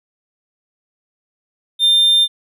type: tone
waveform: triangle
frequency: 3600 Hz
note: A7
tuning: 39 cents sharp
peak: -8 dBFS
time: 1.79-2.28 s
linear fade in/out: 50 ms
effects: none